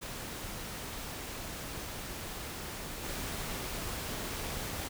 pink noise with level steps, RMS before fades -41 / -38 dBFS, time 0.01-4.89 s, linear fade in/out 20 ms, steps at 3.03 s, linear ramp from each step 20 ms, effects none

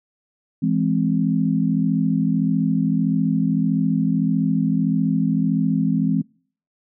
sine chord, E augmented, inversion none, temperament equal with one note detuned, 166.06 / 207.7 / 261.6 Hz, E3 / G#3 / B#3, +13 / 0 / 0 cents, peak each -21 dBFS, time 0.62-6.22 s, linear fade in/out 10 ms, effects noise-tail reverb RT60 0.5 s tail -26 dB re dry

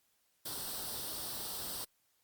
white noise with comb filter, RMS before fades -41 dBFS, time 0.45-1.85 s, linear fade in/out 10 ms, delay 0.22 ms, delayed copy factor +0.7, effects white hiss -75 dBFS RMS until 2.23 s + Opus 48 kbps

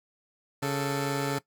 15% pulse tone pair together, 139.26 / 441.8 Hz, C#3 / A4, +8 / +7 cents, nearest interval octave + minor sixth, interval 1999 cents, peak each -22 / -26 dBFS, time 0.62-1.39 s, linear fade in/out 10 ms, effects noise-tail reverb RT60 0.1 s tail -17 dB re dry

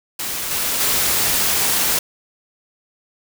white noise with level steps, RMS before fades -25 / -21 / -18 dBFS, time 0.19-1.99 s, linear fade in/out 5 ms, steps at 0.51 / 0.8 s, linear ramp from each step 2 ms, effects none

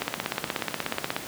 two click trains, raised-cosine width 0.3 ms, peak -9 / -22 dBFS, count 20 / 10, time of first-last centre 0.02-1.165 / 0.01-1.059 s, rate 16.6 / 8.58 Hz, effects pink hiss -37 dBFS RMS until 1.27 s + high-pass 150 Hz 12 dB/octave

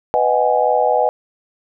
sine chord, G# minor seventh, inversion first, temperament just, 498.4 / 623 / 747.5 / 830.6 Hz, B4 / D#5 / F#5 / G#5, +16 / +2 / +17 / 0 cents, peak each -18 dBFS, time 0.14-1.09 s, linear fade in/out 0 ms, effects none

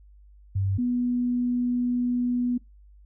sine tone pair in turn, 97.3 / 245.2 Hz, G2 / B3, -12 / -12 cents, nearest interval octave + major third, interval 1600 cents, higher second, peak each -22 dBFS, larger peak neither, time 0.55-0.78 / 0.78-2.58 s, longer second, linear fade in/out 10 ms, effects noise-tail reverb RT60 0.2 s tail -23 dB re dry + added 50 Hz sine -49 dBFS peak until 3.05 s

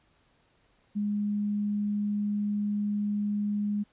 sine tone, 206.6 Hz, G#3, 9 cents flat, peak -26 dBFS, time 0.95-3.84 s, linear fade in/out 20 ms, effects pink hiss -67 dBFS RMS until 3.92 s + resampled to 8000 Hz

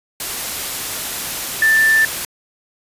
sine tone in noise, 1771 Hz, A6, 11 cents sharp, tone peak -10 dBFS, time 1.62-2.05 s, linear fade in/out 2 ms, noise white, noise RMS -24 dBFS, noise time 0.2-2.25 s, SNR +11 dB, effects resampled to 32000 Hz

